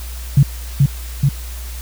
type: tone with echo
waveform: sine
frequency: 138.59 Hz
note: C#3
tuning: in tune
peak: -5 dBFS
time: 0.37-0.43 s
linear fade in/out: 5 ms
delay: 430 ms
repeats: 2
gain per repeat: -2 dB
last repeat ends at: 1.29 s
effects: added 60 Hz sine -26 dBFS peak until 1.81 s + white hiss -36 dBFS RMS until 1.81 s